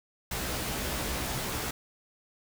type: noise with comb filter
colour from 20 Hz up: pink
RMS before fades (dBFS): -33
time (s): 0.31-1.71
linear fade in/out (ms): 5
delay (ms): 16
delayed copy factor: +0.8
effects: none